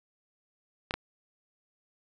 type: clicks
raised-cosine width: 0.3 ms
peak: -14 dBFS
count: 2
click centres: 0.909 / 0.94 s
effects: none